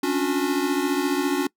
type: tone cluster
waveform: square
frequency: 276.4 / 291 / 361.3 Hz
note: C#4 / D4 / F#4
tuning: -5 / -16 / -41 cents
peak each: -26 dBFS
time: 0.03-1.47 s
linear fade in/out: 5 ms
effects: noise-tail reverb RT60 0.1 s tail -23 dB re dry